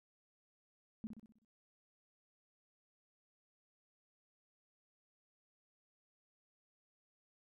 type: tone with echo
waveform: sine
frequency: 220 Hz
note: A3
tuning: in tune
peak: -39 dBFS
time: 1.04-1.07 s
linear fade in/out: 0 ms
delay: 63 ms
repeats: 6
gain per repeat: -6 dB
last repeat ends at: 1.448 s
effects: none